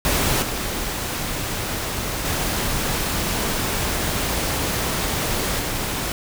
pink noise with level steps, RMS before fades -20 / -26 / -23 / -25 dBFS, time 0.05-6.12 s, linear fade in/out 0 ms, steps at 0.42 / 2.25 / 5.59 s, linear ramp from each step 5 ms, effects none

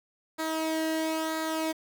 sawtooth tone with flanger, 318.7 Hz, D#4, 42 cents sharp, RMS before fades -30 dBFS, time 0.38-1.73 s, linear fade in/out 20 ms, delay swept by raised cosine 0.35 to 0.86 ms, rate 1 Hz, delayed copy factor -0.55, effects 8-bit

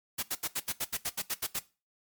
white noise bursts, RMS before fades -32 dBFS, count 12, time 0.18-1.593 s, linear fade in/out 10 ms, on 49 ms, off 75 ms, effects noise-tail reverb RT60 0.3 s tail -18 dB re dry + MP3 96 kbps

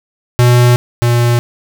square tone pair in turn, 122.2 / 119.62 Hz, B2 / A#2, -18 / +45 cents, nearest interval unison, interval 37 cents, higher first, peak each -6 / -9 dBFS, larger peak first, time 0.39-0.76 / 1.02-1.39 s, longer neither, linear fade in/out 0 ms, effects none

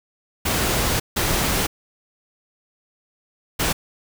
pink noise bursts at uneven times, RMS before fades -21 dBFS, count 3, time 0.45-1 / 1.16-1.67 / 3.59-3.73 s, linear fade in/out 10 ms, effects none

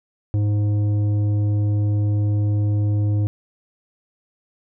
sine tone with tanh clipping, 103.83 Hz, G#2, in tune, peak -18 dBFS, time 0.34-3.27 s, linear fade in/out 0 ms, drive 9 dB, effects none

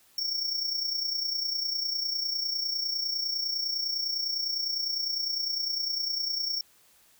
square tone with amplitude modulation, 5480 Hz, F8, 34 cents flat, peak -26 dBFS, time 0.18-6.61 s, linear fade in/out 2 ms, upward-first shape sine, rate 29.9 Hz, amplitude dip 55%, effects white hiss -61 dBFS RMS until 7.19 s

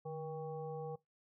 harmonic tone with a mistuned harmonic, 159.2 Hz, D#3, 40 cents sharp, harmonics 1 / 3 / 5 / 7, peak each -45 / -43 / -48 / -57 dBFS, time 0.05-0.96 s, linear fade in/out 10 ms, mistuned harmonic 1, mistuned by -96 cents, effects noise-tail reverb RT60 0.2 s tail -23 dB re dry

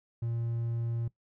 triangle tone, 116.54 Hz, A#2, in tune, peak -28 dBFS, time 0.22-1.08 s, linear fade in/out 5 ms, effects noise-tail reverb RT60 0.1 s tail -19 dB re dry

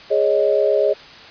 sine chord, Ab suspended fourth, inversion none, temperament equal, 415.3 / 554.4 / 622.3 Hz, Ab4 / Db5 / Eb5, 0 / 0 / 0 cents, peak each -18 dBFS, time 0.1-0.94 s, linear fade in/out 20 ms, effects white hiss -40 dBFS RMS until 1.3 s + resampled to 11025 Hz

